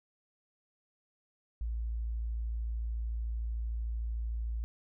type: tone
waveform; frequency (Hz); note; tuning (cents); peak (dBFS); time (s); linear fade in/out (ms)
sine; 56.7; A#1; -47; -32; 1.61-4.64; 0
effects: none